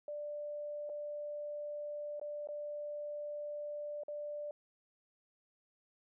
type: tone with dropouts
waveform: sine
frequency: 590 Hz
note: D5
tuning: 8 cents sharp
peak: -39 dBFS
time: 0.08-4.51 s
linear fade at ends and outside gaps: 2 ms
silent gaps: 0.893-0.897 / 2.197-2.214 / 2.473-2.487 / 4.035-4.082 s
effects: none